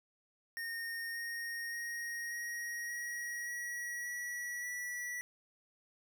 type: tone with pitch steps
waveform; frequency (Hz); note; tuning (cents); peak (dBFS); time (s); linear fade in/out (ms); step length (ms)
square; 1843 / 1858 / 1873 / 1888.3 / 1903.6 / 1919 / 1934.6 / 1950.3; A#6 / A#6 / A#6 / A#6 / A#6 / A#6 / B6 / B6; -20 / -6 / +8 / +22 / +36 / +50 / -36 / -22; -39; 0.57-5.21; 0; 580
effects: none